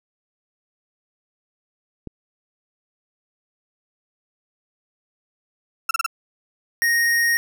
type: click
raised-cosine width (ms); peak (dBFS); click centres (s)
3; -19; 2.073
type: tone bursts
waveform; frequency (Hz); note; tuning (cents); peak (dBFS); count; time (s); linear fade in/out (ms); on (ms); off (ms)
35% pulse; 1347; E6; +37; -16; 4; 5.89-6.063; 5; 20; 31
type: tone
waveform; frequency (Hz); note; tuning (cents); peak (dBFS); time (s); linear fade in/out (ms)
square; 1864.7; A#6; 0; -17; 6.82-7.37; 0
effects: none